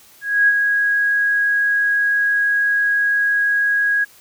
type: tone with ADSR envelope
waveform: sine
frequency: 1651 Hz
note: G#6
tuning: 11 cents flat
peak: -9 dBFS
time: 0.21-4.05 s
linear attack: 270 ms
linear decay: 38 ms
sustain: -5 dB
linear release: 17 ms
effects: white hiss -48 dBFS RMS until 4.2 s